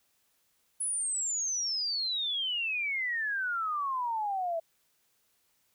sine exponential sweep, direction down, 10350 to 647 Hz, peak -29 dBFS, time 0.8-4.6 s, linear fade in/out 10 ms, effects white hiss -72 dBFS RMS until 5.74 s

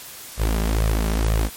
sawtooth tone with flanger, 54.2 Hz, A1, 25 cents flat, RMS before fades -20 dBFS, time 0.37-1.5 s, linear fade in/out 50 ms, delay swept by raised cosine 1.6 to 5.1 ms, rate 2.1 Hz, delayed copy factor +0.7, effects white hiss -38 dBFS RMS until 1.56 s + MP3 64 kbps

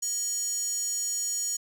square tone with high-pass filter, 620 Hz, D#5, 6 cents flat, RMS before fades -30 dBFS, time 0.02-1.57 s, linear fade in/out 10 ms, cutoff 6700 Hz, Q 9.2, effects none

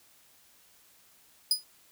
sawtooth tone with exponential decay, 4967 Hz, D#8, 4 cents flat, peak -16 dBFS, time 1.51-1.64 s, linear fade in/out 2 ms, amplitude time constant 27 ms, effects white hiss -61 dBFS RMS until 1.91 s

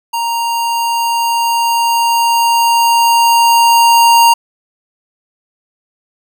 square tone with level ramp, 932.3 Hz, A#5, in tune, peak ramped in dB -15 to -5 dBFS, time 0.13-4.34 s, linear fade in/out 10 ms, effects none

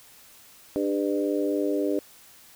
harmonic tone with a mistuned harmonic, 100.3 Hz, G2, 40 cents sharp, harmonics 3 / 4 / 5 / 6, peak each -26 / -28 / -30 / -32 dBFS, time 0.76-1.99 s, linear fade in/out 0 ms, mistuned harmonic 3, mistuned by -20 cents, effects white hiss -52 dBFS RMS until 2.55 s

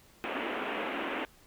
pink band-pass noise, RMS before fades -35 dBFS, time 0.24-1.25 s, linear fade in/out 0 ms, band 230 to 3000 Hz, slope 48 dB/octave, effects pink hiss -60 dBFS RMS until 1.46 s

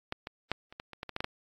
clicks, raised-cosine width 0.3 ms, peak -17 / -22 / -11 / -30 / -23 / -28 / -21 / -23 / -17 / -16 / -16 dBFS, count 11, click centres 0.124 / 0.271 / 0.516 / 0.725 / 0.799 / 0.933 / 1.031 / 1.093 / 1.164 / 1.205 / 1.244 s, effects AAC 32 kbps

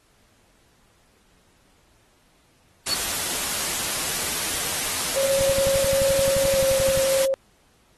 sine tone with exponential growth, 4427 Hz, C#8, 3 cents flat, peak -16 dBFS, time 2.85-2.94 s, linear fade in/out 5 ms, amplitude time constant 18 ms
white noise, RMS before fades -26 dBFS, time 2.86-7.26 s, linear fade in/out 10 ms
sine tone with pitch glide, 545 to 536.9 Hz, C#5 to C5, -29 to +45 cents, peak -19 dBFS, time 5.16-7.34 s, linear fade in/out 0 ms, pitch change -26 cents, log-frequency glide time 6.54-6.59 s
click train, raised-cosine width 5 ms, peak -19 dBFS, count 19, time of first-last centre 5.41-6.975 s, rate 11.5 Hz
effects pink hiss -61 dBFS RMS until 7.97 s + AAC 32 kbps

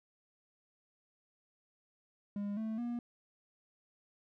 triangle tone with pitch steps, 203.3 / 220.4 / 239 Hz, G#3 / A3 / A#3, -37 / +3 / +43 cents, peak -33 dBFS, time 2.36-2.99 s, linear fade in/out 2 ms, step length 210 ms, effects none

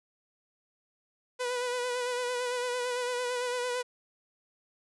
sawtooth tone with vibrato, 493.9 Hz, B4, in tune, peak -26 dBFS, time 1.39-3.83 s, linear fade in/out 20 ms, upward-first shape sine, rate 8.9 Hz, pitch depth 34 cents each way, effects resampled to 24000 Hz

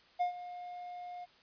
triangle tone with ADSR envelope, 713 Hz, F5, 36 cents sharp, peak -25 dBFS, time 0.19-1.26 s, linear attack 21 ms, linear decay 110 ms, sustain -15 dB, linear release 26 ms, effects white hiss -63 dBFS RMS until 1.42 s + resampled to 11025 Hz

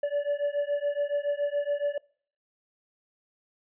triangle beating tone pair, 574 / 581.1 Hz, D5 / D5, -40 / -18 cents, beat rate 7.1 Hz, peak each -27 dBFS, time 0.03-1.98 s, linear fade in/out 5 ms, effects noise-tail reverb RT60 0.5 s tail -24 dB re dry + resampled to 8000 Hz

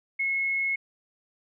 sine tone, 2177 Hz, C#7, 32 cents flat, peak -24 dBFS, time 0.19-0.76 s, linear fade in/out 10 ms, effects none

